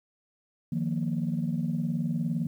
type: chord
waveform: sine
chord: Eb suspended second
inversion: none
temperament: just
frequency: 155.56 / 175.01 / 233.3 Hz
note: Eb3 / F3 / Bb3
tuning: 0 / +4 / +2 cents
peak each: -30 dBFS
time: 0.72-2.47 s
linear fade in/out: 5 ms
effects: tanh soft clip ceiling -19 dBFS + 10-bit